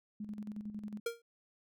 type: tone with tremolo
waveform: sine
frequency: 210 Hz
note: G#3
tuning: 19 cents sharp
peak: -38 dBFS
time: 0.2-1 s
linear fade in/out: 5 ms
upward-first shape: square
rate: 11 Hz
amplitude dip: 60%
type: tone with exponential decay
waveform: square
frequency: 466.2 Hz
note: A#4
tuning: in tune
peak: -31 dBFS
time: 1.06-1.22 s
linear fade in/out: 5 ms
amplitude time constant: 33 ms
effects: none